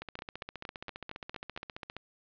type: two click trains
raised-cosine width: 0.3 ms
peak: -24 / -24 dBFS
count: 7 / 30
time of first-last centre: 0.19-1.576 / 0.02-1.966 s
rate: 4.33 / 14.9 Hz
effects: resampled to 11025 Hz + 9-bit